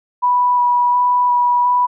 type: tone with vibrato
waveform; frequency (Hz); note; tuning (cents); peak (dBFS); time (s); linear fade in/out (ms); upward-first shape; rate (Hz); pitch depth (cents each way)
sine; 980; B5; -14; -11; 0.22-1.87; 20; square; 1.4; 9
effects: none